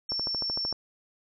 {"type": "tone", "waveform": "sine", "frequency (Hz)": 5430, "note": "F8", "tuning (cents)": -50, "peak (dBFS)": -28, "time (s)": [0.09, 0.73], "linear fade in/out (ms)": 5}
{"type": "click train", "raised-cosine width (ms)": 1, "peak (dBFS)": -22, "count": 9, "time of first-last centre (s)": [0.12, 0.726], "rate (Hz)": 13.2}
{"effects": []}